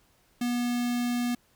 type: tone with notch filter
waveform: square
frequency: 242.3 Hz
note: B3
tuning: 33 cents flat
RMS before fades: -28 dBFS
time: 0.41-1.35 s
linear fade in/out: 5 ms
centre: 950 Hz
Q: 1.4
effects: pink hiss -65 dBFS RMS until 1.55 s